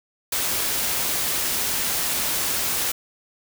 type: noise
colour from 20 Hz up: white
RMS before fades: -24 dBFS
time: 0.32-2.92 s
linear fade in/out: 5 ms
effects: none